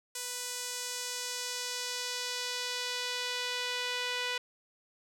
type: tone with band-pass filter sweep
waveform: sawtooth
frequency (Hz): 493.9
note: B4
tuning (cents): 0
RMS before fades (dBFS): -36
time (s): 0.15-4.38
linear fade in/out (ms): 5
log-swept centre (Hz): 8100 to 3000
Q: 1.2
effects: none